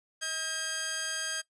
10% pulse tone pair together, 636.3 / 1609 Hz, D#5 / G6, +39 / +45 cents, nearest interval octave + major third, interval 1606 cents, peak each -34 / -23 dBFS, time 0.21-1.42 s, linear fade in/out 20 ms, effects noise-tail reverb RT60 0.1 s tail -19 dB re dry + resampled to 22050 Hz

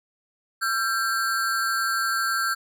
square ring-modulated tone, 1469 Hz, F#6, 13 cents flat, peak -20 dBFS, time 0.61-2.55 s, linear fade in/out 20 ms, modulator 113 Hz, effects none

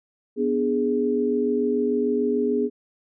sine chord, G# diminished, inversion first, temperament equal, 246.9 / 293.7 / 415.3 Hz, B3 / D4 / G#4, 0 / 0 / 0 cents, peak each -24 / -28 / -22 dBFS, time 0.36-2.7 s, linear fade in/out 50 ms, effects none

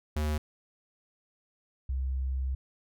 square / sine tone pair in turn, 75.9 / 65.59 Hz, D#2 / C2, -42 / +5 cents, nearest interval minor third, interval 253 cents, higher first, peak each -28 dBFS, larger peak neither, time 0.16-0.38 / 1.89-2.55 s, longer second, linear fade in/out 5 ms, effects none

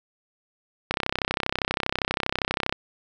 click train, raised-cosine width 0.3 ms, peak -7 dBFS, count 60, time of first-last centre 0.91-2.725 s, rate 32.5 Hz, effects none

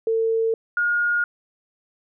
sine tone pair in turn, 450.1 / 1429 Hz, A4 / F6, +39 / +39 cents, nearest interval octave + minor sixth, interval 2000 cents, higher second, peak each -18 / -18 dBFS, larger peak neither, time 0.07-0.54 / 0.77-1.24 s, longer neither, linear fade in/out 2 ms, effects none

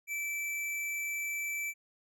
square tone, 2322 Hz, D7, 20 cents flat, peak -34 dBFS, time 0.07-1.74 s, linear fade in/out 50 ms, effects none

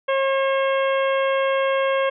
harmonic tone, 540 Hz, C#5, 45 cents flat, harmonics 1 / 2 / 3 / 4 / 5 / 6, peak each -19 / -25 / -29 / -31 / -33 / -35 dBFS, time 0.08-2.1 s, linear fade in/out 10 ms, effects none

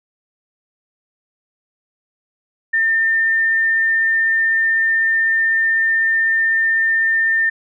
sine tone, 1804 Hz, A6, 43 cents sharp, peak -13 dBFS, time 2.73-7.5 s, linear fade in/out 10 ms, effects none

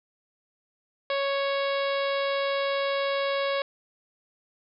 harmonic tone, 554.4 Hz, C#5, in tune, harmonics 1 / 2 / 3 / 4 / 5 / 6 / 7 / 8 / 9, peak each -26 / -32 / -36 / -36 / -40 / -39 / -39 / -44 / -46 dBFS, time 1.1-3.62 s, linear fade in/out 2 ms, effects none

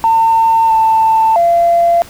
sine tone with pitch steps, 903 / 889 / 685 Hz, A5 / A5 / F5, +45 / +18 / -34 cents, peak -6 dBFS, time 0.04-2.02 s, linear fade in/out 0 ms, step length 660 ms, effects tanh soft clip ceiling -2 dBFS + pink hiss -36 dBFS RMS until 2.09 s

